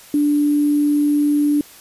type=tone with sample-and-hold; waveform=sine; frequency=293 Hz; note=D4; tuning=4 cents flat; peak=-13 dBFS; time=0.14-1.61 s; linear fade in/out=2 ms; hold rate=11025 Hz; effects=white hiss -43 dBFS RMS until 1.8 s + resampled to 32000 Hz